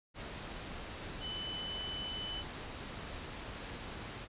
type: tone in noise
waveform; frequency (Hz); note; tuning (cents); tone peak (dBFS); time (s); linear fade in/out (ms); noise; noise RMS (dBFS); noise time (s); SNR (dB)
sine; 3008; F#7; +28; -39; 1.2-2.44; 50; pink; -44; 0.14-4.28; +2
effects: resampled to 8000 Hz